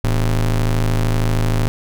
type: ring-modulated tone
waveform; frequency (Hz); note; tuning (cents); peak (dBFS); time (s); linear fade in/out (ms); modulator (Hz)
square; 67.5; C#2; -45; -12; 0.04-1.68; 0; 41
effects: none